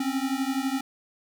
square beating tone pair, 261.6 / 273.6 Hz, C4 / C#4, 0 / -23 cents, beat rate 12 Hz, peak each -29 dBFS, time 0-0.81 s, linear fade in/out 5 ms, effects none

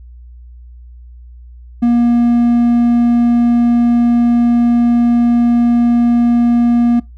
triangle tone, 237.9 Hz, A#3, 35 cents sharp, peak -6 dBFS, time 1.82-7 s, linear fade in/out 10 ms, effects noise-tail reverb RT60 0.2 s tail -22 dB re dry + added 60 Hz sine -33 dBFS peak until 7.17 s

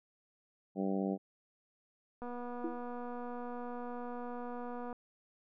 harmonic tone, 97 Hz, G2, 18 cents flat, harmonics 2 / 3 / 4 / 5 / 6 / 7 / 8, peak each -34 / -38 / -40 / -42 / -44 / -45 / -46 dBFS, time 0.75-1.18 s, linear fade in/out 50 ms
click train, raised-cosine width 1 ms, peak -31 dBFS, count 659, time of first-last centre 2.22-4.928 s, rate 243 Hz
sine tone with exponential decay, 329.6 Hz, E4, in tune, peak -31 dBFS, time 2.64-2.83 s, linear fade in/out 5 ms, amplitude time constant 41 ms
effects none

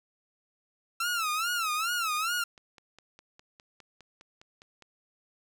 sawtooth tone with vibrato, 1329 Hz, E6, 14 cents sharp, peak -24 dBFS, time 1-2.44 s, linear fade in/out 5 ms, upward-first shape sine, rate 2.4 Hz, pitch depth 150 cents each way
click train, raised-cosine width 0.2 ms, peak -34 dBFS, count 14, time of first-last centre 2.17-4.823 s, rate 4.9 Hz
effects none

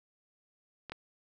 clicks, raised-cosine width 0.3 ms, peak -26 / -23 dBFS, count 2, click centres 0.897 / 0.92 s, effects none

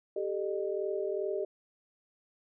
sine tone cluster, 390 / 432.5 / 610 Hz, G4 / A4 / D#5, -9 / -30 / -34 cents, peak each -33 / -36 / -36 dBFS, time 0.16-1.45 s, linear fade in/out 5 ms, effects none

